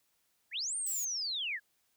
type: linear two-way sweep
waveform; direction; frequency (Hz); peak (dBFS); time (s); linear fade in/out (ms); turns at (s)
sine; up then down; 1585 to 9020 to 1585; -33; 0.51-1.6; 50; 0.76
type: noise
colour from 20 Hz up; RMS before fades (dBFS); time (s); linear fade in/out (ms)
violet; -41; 0.86-1.05; 5
effects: white hiss -75 dBFS RMS until 1.96 s